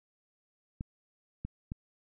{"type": "clicks", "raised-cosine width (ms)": 5, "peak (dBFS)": -24, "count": 3, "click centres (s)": [0.809, 1.45, 1.719], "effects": []}